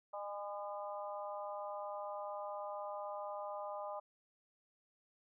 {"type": "harmonic tone with a mistuned harmonic", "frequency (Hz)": 202.7, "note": "G#3", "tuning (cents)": -42, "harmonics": [3, 4, 5, 6], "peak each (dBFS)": [-44, -46, -48, -50], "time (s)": [0.13, 4], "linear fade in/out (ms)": 10, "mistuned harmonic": 4, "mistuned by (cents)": 19, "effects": []}